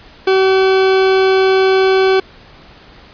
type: tone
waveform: 40% pulse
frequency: 381.2 Hz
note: G4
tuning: 48 cents flat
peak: -8 dBFS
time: 0.27-2.2 s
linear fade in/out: 5 ms
effects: pink hiss -41 dBFS RMS until 3.13 s + resampled to 11025 Hz